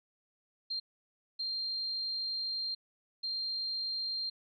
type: tone bursts at uneven times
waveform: sine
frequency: 4184 Hz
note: C8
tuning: 1 cent flat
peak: -33 dBFS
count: 3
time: 0.7-0.8 / 1.39-2.75 / 3.23-4.3 s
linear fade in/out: 10 ms
effects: none